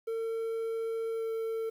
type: tone with pitch glide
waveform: triangle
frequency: 452.4 to 449.3 Hz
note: A4 to A4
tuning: +48 to +36 cents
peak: -29 dBFS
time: 0.07-1.7 s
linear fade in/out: 10 ms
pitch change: -12 cents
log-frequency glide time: 1.14-1.24 s
effects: 10-bit